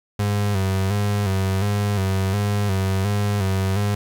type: tone with vibrato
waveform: 35% pulse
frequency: 99 Hz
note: G2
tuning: 18 cents sharp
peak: -17 dBFS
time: 0.19-3.95 s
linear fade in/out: 5 ms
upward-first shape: square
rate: 1.4 Hz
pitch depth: 59 cents each way
effects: 9-bit